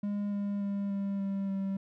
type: tone with pitch steps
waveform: triangle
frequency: 204.2 / 202.2 / 200.2 / 198.27 / 196.33 / 194.42 Hz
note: G#3 / G#3 / G3 / G3 / G3 / G3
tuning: -29 / -46 / +37 / +20 / +3 / -14 cents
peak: -28 dBFS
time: 0.03-1.77 s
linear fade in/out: 5 ms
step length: 290 ms
effects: none